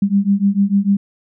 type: beating tone pair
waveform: sine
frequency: 196 / 202.7 Hz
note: G3 / G#3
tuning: 0 / -42 cents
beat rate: 6.7 Hz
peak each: -15 dBFS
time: 0.02-0.97 s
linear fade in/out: 5 ms
effects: none